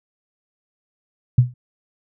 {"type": "tone with exponential decay", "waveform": "sine", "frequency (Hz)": 123.4, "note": "B2", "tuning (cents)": -1, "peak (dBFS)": -5, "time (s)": [1.38, 1.54], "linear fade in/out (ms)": 5, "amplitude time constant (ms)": 34, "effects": []}